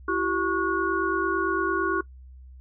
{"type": "tone cluster", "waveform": "sine", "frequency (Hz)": [336.4, 385.3, 1107, 1450], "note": ["E4", "G4", "C#6", "F#6"], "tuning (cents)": [35, -30, -3, -35], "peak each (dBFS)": -28, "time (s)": [0.08, 2.01], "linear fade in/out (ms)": 5, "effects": ["noise-tail reverb RT60 0.1 s tail -20 dB re dry", "added 64 Hz sine -43 dBFS peak until 2.6 s"]}